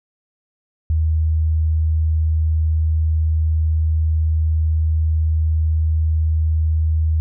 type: tone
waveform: sine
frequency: 79 Hz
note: D#2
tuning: 27 cents sharp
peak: -14 dBFS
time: 0.9-7.2 s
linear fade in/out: 0 ms
effects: none